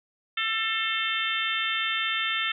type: harmonic tone with a mistuned harmonic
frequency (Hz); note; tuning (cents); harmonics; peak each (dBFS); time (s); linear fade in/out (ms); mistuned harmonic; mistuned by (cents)
445.5; A4; +22; 3 / 4 / 5 / 6 / 7 / 8; -32 / -32 / -32 / -32 / -32 / -32; 0.37-2.52; 5; 5; -50
effects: none